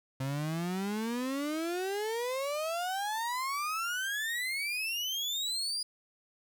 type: exponential sweep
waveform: 35% pulse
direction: up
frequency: 130.81 to 4935 Hz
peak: -30 dBFS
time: 0.2-5.83 s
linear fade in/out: 5 ms
effects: none